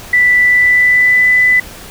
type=tone with pitch glide; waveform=sine; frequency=1975.5 to 1997.3 Hz; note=B6 to B6; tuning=0 to +19 cents; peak=-6 dBFS; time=0.13-1.6 s; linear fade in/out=5 ms; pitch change=+19 cents; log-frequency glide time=0.39-1.28 s; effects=pink hiss -32 dBFS RMS until 1.9 s